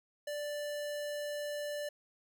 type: tone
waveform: square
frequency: 587.3 Hz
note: D5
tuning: in tune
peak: -37 dBFS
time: 0.27-1.89 s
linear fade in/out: 5 ms
effects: none